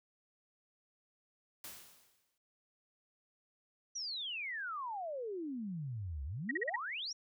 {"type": "noise with exponential decay", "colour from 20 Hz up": "white", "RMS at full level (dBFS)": -46, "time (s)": [1.64, 2.38], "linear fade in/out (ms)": 2, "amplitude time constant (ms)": 160}
{"type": "exponential two-way sweep", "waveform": "sine", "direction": "down then up", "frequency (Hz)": [5980, 65.41, 5980], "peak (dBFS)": -38, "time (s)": [3.95, 7.13], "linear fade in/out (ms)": 10, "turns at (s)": 6.24}
{"type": "tone bursts", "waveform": "sine", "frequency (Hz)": 1900, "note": "A#6", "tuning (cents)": 33, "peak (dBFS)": -31, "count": 5, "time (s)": [6.49, 6.76], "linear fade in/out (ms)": 5, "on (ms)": 22, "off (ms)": 40}
{"effects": []}